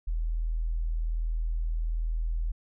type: tone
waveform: sine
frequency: 40.63 Hz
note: E1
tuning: 24 cents flat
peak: -26 dBFS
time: 0.07-2.52 s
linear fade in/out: 10 ms
effects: none